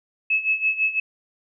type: tone with tremolo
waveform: sine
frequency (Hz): 2592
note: E7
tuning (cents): -30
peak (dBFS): -16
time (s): 0.3-1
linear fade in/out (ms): 5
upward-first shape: sine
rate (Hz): 6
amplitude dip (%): 80
effects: none